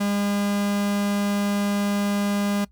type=tone; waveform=45% pulse; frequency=202.9 Hz; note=G#3; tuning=40 cents flat; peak=-21 dBFS; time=0-2.65 s; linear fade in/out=10 ms; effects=noise-tail reverb RT60 0.1 s tail -21 dB re dry + added 60 Hz sine -52 dBFS peak until 2.71 s